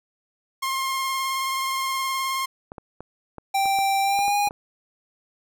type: tone with vibrato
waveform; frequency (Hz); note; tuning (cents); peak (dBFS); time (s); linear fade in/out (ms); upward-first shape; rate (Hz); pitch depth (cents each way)
sawtooth; 1066; C6; +32; -20; 0.62-2.46; 10; sine; 19; 19
type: clicks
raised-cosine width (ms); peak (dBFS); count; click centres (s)
1; -23; 10; 2.719 / 2.782 / 3.006 / 3.383 / 3.657 / 3.788 / 4.19 / 4.281 / 4.474 / 4.509
type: tone with pitch glide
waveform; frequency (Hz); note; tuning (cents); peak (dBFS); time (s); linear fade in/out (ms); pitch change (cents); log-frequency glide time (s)
square; 784 to 818.7; G5 to G#5; 0 to -25; -20; 3.54-4.49; 10; +75; 4.02-4.36
effects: none